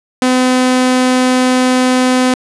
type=tone; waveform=sawtooth; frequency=254.4 Hz; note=C4; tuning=48 cents flat; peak=-5 dBFS; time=0.22-2.34 s; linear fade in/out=2 ms; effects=resampled to 24000 Hz + 7-bit